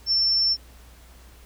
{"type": "tone", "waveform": "sine", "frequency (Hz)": 5390, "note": "E8", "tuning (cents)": 38, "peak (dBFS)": -18, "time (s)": [0.06, 0.57], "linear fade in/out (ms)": 50, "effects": ["added 60 Hz sine -47 dBFS peak until 1.45 s", "pink hiss -53 dBFS RMS until 1.45 s"]}